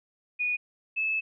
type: tone pair in turn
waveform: sine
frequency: 2463 / 2609 Hz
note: D#7 / E7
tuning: -18 / -18 cents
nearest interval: minor second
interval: 100 cents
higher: second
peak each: -25 dBFS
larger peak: neither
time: 0.39-0.57 / 0.96-1.21 s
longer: second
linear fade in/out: 20 ms
effects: none